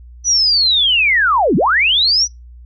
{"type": "linear two-way sweep", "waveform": "sine", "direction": "down then up", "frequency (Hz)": [5990, 143.2, 5990], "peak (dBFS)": -10, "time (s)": [0.24, 2.28], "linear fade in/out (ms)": 50, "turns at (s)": 1.56, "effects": ["noise-tail reverb RT60 0.2 s tail -25 dB re dry", "added 60 Hz sine -35 dBFS peak until 2.65 s"]}